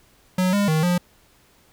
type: tone with pitch steps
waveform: square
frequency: 184 / 202.8 / 157 / 177.3 Hz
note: F#3 / G#3 / D#3 / F3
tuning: -9 / -41 / +16 / +26 cents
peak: -18 dBFS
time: 0.38-0.98 s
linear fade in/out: 5 ms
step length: 150 ms
effects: pink hiss -57 dBFS RMS until 1.72 s